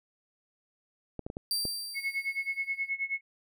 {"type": "clicks", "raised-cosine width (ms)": 2, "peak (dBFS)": -23, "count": 5, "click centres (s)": [1.193, 1.265, 1.301, 1.369, 1.653]}
{"type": "tone with exponential decay", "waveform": "sawtooth", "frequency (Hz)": 4699, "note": "D8", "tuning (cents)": 0, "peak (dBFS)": -24, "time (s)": [1.51, 2.89], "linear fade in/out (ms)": 1, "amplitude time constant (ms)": 300}
{"type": "tone with tremolo", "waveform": "sine", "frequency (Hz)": 2188, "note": "C#7", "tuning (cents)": -23, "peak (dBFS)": -27, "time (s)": [1.94, 3.21], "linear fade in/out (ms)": 50, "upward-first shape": "sine", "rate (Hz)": 9.4, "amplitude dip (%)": 90}
{"effects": []}